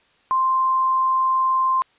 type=tone; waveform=sine; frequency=1046.5 Hz; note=C6; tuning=in tune; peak=-16 dBFS; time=0.31-1.82 s; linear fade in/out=0 ms; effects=white hiss -59 dBFS RMS until 1.98 s + resampled to 8000 Hz